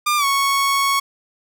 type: tone with pitch glide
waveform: sawtooth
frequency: 1200 to 1106.8 Hz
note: D6 to C#6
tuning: +37 to -3 cents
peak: -12 dBFS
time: 0.06-1 s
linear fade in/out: 10 ms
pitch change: -140 cents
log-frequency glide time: 0.17-0.25 s
effects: none